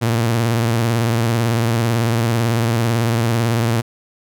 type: tone with vibrato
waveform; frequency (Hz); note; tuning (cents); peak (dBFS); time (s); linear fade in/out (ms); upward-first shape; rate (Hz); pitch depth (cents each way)
sawtooth; 115.6; A#2; -14; -11; 0.01-3.82; 20; sine; 18; 73
effects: none